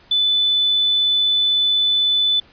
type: tone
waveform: sine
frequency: 3498 Hz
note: A7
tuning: 11 cents flat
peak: -14 dBFS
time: 0.11-2.4 s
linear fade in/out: 5 ms
effects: pink hiss -50 dBFS RMS until 2.52 s + resampled to 11025 Hz